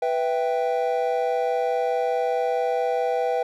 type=chord; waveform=triangle; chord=E minor; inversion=second; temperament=equal; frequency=493.9 / 659.3 / 784 Hz; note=B4 / E5 / G5; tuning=0 / 0 / 0 cents; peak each=-22 / -25 / -24 dBFS; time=0.02-3.43 s; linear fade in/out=5 ms; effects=none